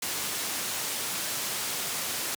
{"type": "low-pass noise", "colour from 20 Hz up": "white", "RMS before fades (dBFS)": -32, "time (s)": [0.02, 2.35], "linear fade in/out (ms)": 5, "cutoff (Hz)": 12000, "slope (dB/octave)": 12, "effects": ["high-pass 100 Hz 12 dB/octave"]}